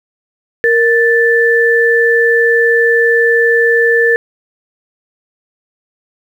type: tone pair together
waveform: sine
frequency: 466.2 / 1760.1 Hz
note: A#4 / A6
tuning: 0 / 0 cents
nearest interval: octave + major seventh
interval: 2300 cents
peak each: -10 dBFS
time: 0.64-4.16 s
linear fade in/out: 0 ms
effects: 7-bit